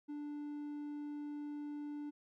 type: tone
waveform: triangle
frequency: 293.7 Hz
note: D4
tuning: in tune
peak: -39 dBFS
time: 0.08-2.11 s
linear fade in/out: 20 ms
effects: none